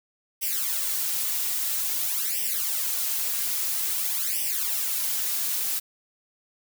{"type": "noise with flanger", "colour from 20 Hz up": "blue", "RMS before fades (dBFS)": -27, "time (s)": [0.41, 5.8], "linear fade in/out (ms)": 20, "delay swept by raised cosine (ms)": [0.36, 4.26], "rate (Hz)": 0.5, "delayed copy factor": 0.9, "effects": []}